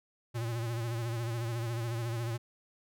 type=tone with vibrato; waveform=square; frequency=116.54 Hz; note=A#2; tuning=in tune; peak=-33 dBFS; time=0.34-2.38 s; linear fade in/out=20 ms; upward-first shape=sine; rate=14 Hz; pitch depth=63 cents each way; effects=none